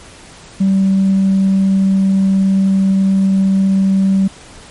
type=tone with tanh clipping; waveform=triangle; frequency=193 Hz; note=G3; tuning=27 cents flat; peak=-9 dBFS; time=0.6-4.28 s; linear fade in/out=10 ms; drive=5 dB; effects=pink hiss -38 dBFS RMS until 4.7 s + MP3 48 kbps